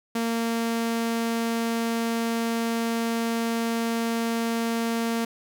sawtooth tone, 230 Hz, A#3, 23 cents flat, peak -20 dBFS, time 0.15-5.25 s, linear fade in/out 5 ms, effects none

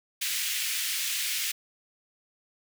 pink high-pass noise, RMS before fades -30 dBFS, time 0.21-1.52 s, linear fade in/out 10 ms, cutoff 2100 Hz, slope 24 dB/octave, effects none

